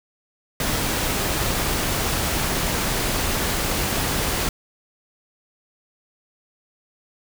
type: noise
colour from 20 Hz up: pink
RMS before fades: -23 dBFS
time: 0.6-4.49 s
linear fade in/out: 2 ms
effects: none